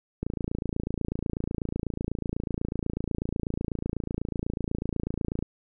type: click train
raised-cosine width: 3 ms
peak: -16 dBFS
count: 147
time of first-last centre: 0.23-5.426 s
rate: 28.1 Hz
effects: none